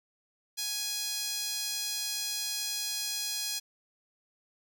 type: tone with high-pass filter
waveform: sawtooth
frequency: 830.6 Hz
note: G#5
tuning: in tune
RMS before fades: -34 dBFS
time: 0.57-3.6 s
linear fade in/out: 20 ms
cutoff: 4500 Hz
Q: 1.5
effects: none